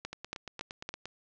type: two click trains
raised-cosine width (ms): 0.2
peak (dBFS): -23 / -19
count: 9 / 4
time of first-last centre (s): 0.13-1.056 / 0.05-0.89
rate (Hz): 8.64 / 3.57
effects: low-pass 7000 Hz 12 dB/octave